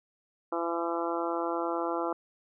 harmonic tone, 168.9 Hz, E3, 42 cents sharp, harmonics 2 / 3 / 4 / 5 / 6 / 7 / 8, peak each -33 / -35 / -36 / -37 / -38 / -38 / -39 dBFS, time 0.52-2.13 s, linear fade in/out 5 ms, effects none

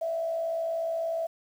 sine tone with frequency modulation, 659.3 Hz, E5, in tune, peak -27 dBFS, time 0.01-1.27 s, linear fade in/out 10 ms, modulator 56.7 Hz, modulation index 0.41, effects 9-bit

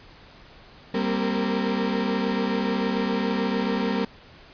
35% pulse tone cluster, 195.1 / 233.5 / 262.1 / 460.1 Hz, G3 / A#3 / C4 / A#4, -8 / +3 / +3 / -23 cents, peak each -25 / -26 / -28 / -29 dBFS, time 0.94-4.05 s, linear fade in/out 5 ms, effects pink hiss -49 dBFS RMS until 4.53 s + resampled to 11025 Hz

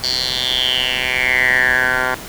10% pulse tone with band-pass filter sweep, 127.4 Hz, C3, 46 cents flat, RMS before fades -17 dBFS, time 0.03-2.15 s, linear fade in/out 10 ms, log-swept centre 4600 to 1300 Hz, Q 7.4, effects pink hiss -32 dBFS RMS until 2.28 s

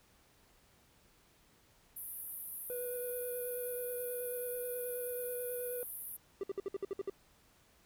white band-pass noise, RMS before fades -45 dBFS, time 1.96-6.17 s, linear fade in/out 10 ms, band 10000 to 15000 Hz, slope 96 dB/octave
triangle tone with vibrato, 492.3 Hz, B4, 6 cents flat, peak -36 dBFS, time 2.7-5.83 s, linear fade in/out 0 ms, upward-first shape sine, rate 9.3 Hz, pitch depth 13 cents each way
triangle tone bursts, 392.8 Hz, G4, 4 cents sharp, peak -32 dBFS, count 9, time 6.41-7.098 s, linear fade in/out 2 ms, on 24 ms, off 59 ms
effects pink hiss -67 dBFS RMS until 7.85 s

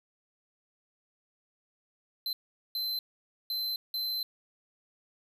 square tone bursts at uneven times, 4078 Hz, C8, 45 cents flat, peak -31 dBFS, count 4, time 2.26-2.33 / 2.75-2.99 / 3.5-3.76 / 3.94-4.23 s, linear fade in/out 2 ms, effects none

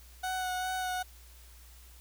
30% pulse tone with vibrato, 740 Hz, F#5, in tune, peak -29 dBFS, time 0.23-1.03 s, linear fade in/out 10 ms, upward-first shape sine, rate 2.5 Hz, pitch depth 16 cents each way, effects added 60 Hz sine -52 dBFS peak until 2 s + white hiss -58 dBFS RMS until 2 s

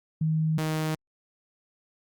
sine / sawtooth tone pair in turn, 157.8 / 156.62 Hz, D#3 / D#3, +25 / +12 cents, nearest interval unison, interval 13 cents, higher first, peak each -22 dBFS, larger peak neither, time 0.21-0.58 / 0.58-0.95 s, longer neither, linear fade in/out 5 ms, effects Opus 48 kbps

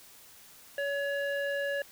square tone with low-pass filter, 564 Hz, C#5, 30 cents sharp, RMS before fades -32 dBFS, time 0.78-1.82 s, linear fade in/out 2 ms, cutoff 2100 Hz, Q 3.7, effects white hiss -54 dBFS RMS until 1.91 s

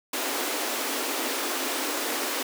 pink high-pass noise, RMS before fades -29 dBFS, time 0.13-2.43 s, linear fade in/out 5 ms, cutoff 250 Hz, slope 96 dB/octave, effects none

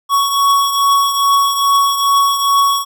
square beating tone pair, 1116 / 1118.4 Hz, C#6 / C#6, +11 / +15 cents, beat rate 2.4 Hz, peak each -12 / -19 dBFS, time 0.09-2.85 s, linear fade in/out 50 ms, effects none

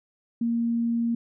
sine tone, 233.1 Hz, A#3, in tune, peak -22 dBFS, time 0.41-1.15 s, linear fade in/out 5 ms, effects none

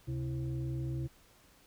sine tone with frequency modulation, 130.81 Hz, C3, in tune, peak -33 dBFS, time 0.07-1.08 s, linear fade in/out 20 ms, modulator 201 Hz, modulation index 0.75, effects pink hiss -63 dBFS RMS until 1.66 s

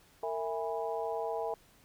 harmonic tone with a mistuned harmonic, 164.4 Hz, E3, 4 cents flat, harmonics 3 / 4 / 5 / 6, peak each -36 / -37 / -38 / -43 dBFS, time 0.23-1.54 s, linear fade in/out 2 ms, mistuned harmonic 3, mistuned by -130 cents, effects pink hiss -63 dBFS RMS until 1.84 s

